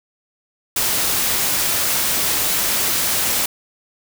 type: noise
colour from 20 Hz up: white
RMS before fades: -19 dBFS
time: 0.76-3.46 s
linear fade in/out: 5 ms
effects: none